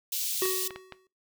white high-pass noise, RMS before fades -31 dBFS, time 0.12-0.68 s, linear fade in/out 5 ms, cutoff 3000 Hz, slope 24 dB/octave
square tone with exponential decay, 374.9 Hz, F#4, 23 cents sharp, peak -25 dBFS, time 0.42-1.07 s, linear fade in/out 1 ms, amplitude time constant 140 ms
clicks, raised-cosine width 0.3 ms, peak -23 dBFS, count 4, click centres 0.455 / 0.707 / 0.76 / 0.923 s
effects noise-tail reverb RT60 0.2 s tail -18 dB re dry

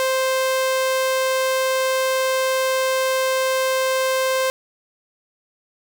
sawtooth tone, 523.3 Hz, C5, in tune, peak -14 dBFS, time 0-4.5 s, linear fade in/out 0 ms, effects none

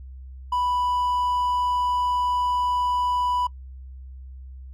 triangle tone, 987.8 Hz, B5, in tune, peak -19 dBFS, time 0.52-3.47 s, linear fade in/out 5 ms, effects noise-tail reverb RT60 0.1 s tail -24 dB re dry + added 65 Hz sine -37 dBFS peak until 4.73 s

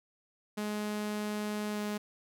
sawtooth tone with pitch glide, 210 to 208.7 Hz, G#3 to G#3, +19 to +9 cents, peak -29 dBFS, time 0.57-1.98 s, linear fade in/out 10 ms, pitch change -10 cents, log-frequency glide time 1.71-1.8 s, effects none

